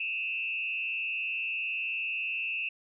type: tone with frequency modulation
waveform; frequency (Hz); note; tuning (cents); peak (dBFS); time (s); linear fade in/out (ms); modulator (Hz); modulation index
sine; 2637; E7; 0; -30; 0-2.69; 5; 124; 1
effects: none